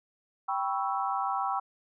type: chord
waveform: sine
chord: C# half-diminished seventh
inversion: second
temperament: equal with one note detuned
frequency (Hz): 784 / 982.1 / 1108.7 / 1318.5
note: G5 / B5 / C#6 / E6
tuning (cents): 0 / -10 / 0 / 0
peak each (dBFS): -31 / -34 / -34 / -34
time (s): 0.48-1.6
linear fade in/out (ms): 10
effects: none